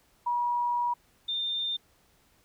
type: tone pair in turn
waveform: sine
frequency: 963 / 3608 Hz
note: B5 / A7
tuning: -44 / +43 cents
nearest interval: octave + major seventh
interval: 2287 cents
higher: second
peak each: -25 / -28 dBFS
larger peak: first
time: 0.26-0.94 / 1.28-1.77 s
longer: first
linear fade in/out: 10 ms
effects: pink hiss -65 dBFS RMS until 2.44 s